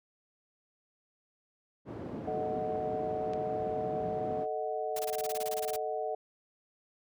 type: band-pass noise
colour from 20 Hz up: white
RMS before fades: -41 dBFS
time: 1.85-4.47 s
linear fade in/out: 50 ms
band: 110 to 360 Hz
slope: 12 dB/octave
type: chord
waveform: sine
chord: D# diminished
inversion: second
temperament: equal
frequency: 440 / 622.3 / 740 Hz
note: A4 / D#5 / F#5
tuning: 0 / 0 / 0 cents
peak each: -36 dBFS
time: 2.27-6.15 s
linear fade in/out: 5 ms
type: click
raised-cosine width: 0.2 ms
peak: -29 dBFS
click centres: 3.335 s
type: noise bursts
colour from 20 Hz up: white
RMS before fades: -40 dBFS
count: 15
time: 4.96-5.763 s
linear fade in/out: 5 ms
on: 33 ms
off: 22 ms
effects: none